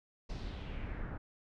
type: noise with low-pass filter sweep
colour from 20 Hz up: brown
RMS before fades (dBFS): -41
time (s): 0.29-1.18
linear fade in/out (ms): 10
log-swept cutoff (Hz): 5300 to 1400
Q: 2.6
effects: none